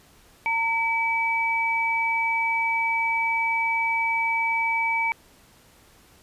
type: tone pair together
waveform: sine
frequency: 910.4 / 2294 Hz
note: A#5 / D7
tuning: -41 / -41 cents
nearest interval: octave + major third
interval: 1600 cents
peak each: -25 / -23 dBFS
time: 0.46-5.12 s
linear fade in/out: 0 ms
effects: pink hiss -55 dBFS RMS until 6.22 s + resampled to 32000 Hz